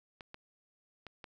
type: clicks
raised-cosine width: 0.3 ms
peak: -30 dBFS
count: 4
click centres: 0.208 / 0.344 / 1.067 / 1.242 s
effects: none